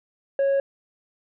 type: tone with tanh clipping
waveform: sine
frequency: 551 Hz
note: C#5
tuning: 11 cents flat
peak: -19 dBFS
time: 0.39-0.6 s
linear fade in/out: 2 ms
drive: 3 dB
effects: none